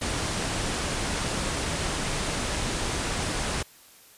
pink low-pass noise, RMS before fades -29 dBFS, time 0.01-3.63 s, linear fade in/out 10 ms, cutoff 10000 Hz, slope 96 dB/octave, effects white hiss -53 dBFS RMS until 4.17 s + resampled to 32000 Hz

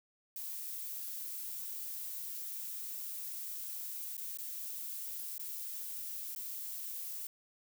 violet noise with dropouts, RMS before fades -42 dBFS, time 0.36-7.27 s, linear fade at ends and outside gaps 2 ms, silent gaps 4.169-4.178 / 4.373-4.386 / 5.381-5.394 / 6.35-6.36 s, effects none

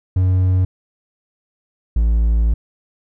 triangle tone pair in turn, 92.5 / 56.26 Hz, F#2 / A1, 0 / +39 cents, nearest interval major sixth, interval 861 cents, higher first, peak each -10 dBFS, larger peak neither, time 0.16-0.65 / 1.96-2.54 s, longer second, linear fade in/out 5 ms, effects none

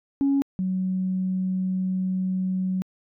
sine tone pair in turn, 277.2 / 186.46 Hz, C#4 / F#3, 0 / +14 cents, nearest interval perfect fifth, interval 686 cents, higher first, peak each -17 / -22 dBFS, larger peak first, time 0.21-0.42 / 0.59-2.82 s, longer second, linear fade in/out 0 ms, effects tanh soft clip ceiling -15 dBFS

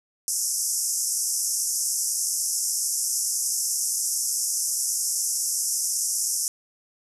pink band-pass noise, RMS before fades -26 dBFS, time 0.28-6.48 s, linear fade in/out 0 ms, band 5300 to 12000 Hz, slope 96 dB/octave, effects none

